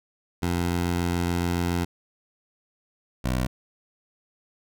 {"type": "tone pair in turn", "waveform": "15% pulse", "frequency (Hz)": [87.1, 63.05], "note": ["F2", "B1"], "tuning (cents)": [-4, 36], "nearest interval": "tritone", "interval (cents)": 560, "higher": "first", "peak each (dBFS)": -17, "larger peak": "neither", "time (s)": [[0.42, 1.85], [3.24, 3.47]], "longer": "first", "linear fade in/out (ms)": 10, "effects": []}